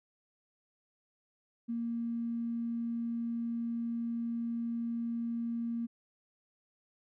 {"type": "tone with tanh clipping", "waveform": "triangle", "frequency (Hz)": 233.1, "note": "A#3", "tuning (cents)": 0, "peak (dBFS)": -32, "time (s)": [1.68, 5.87], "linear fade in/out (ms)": 20, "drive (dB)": 3, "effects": []}